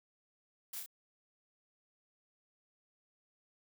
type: noise with echo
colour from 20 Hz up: blue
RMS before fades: -43 dBFS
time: 0.73-0.8 s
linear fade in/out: 5 ms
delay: 31 ms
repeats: 2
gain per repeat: -3 dB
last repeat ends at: 0.862 s
effects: none